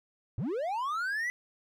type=linear sweep; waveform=triangle; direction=up; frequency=89 to 2012 Hz; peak=-28 dBFS; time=0.38-1.3 s; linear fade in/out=0 ms; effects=none